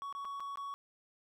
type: tone with dropouts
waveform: triangle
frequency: 1119 Hz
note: C#6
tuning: 16 cents sharp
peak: -37 dBFS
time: 0.02-0.74 s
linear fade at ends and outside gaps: 0 ms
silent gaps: 0.126-0.15 / 0.247-0.252 / 0.398-0.404 / 0.557-0.573 s
effects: none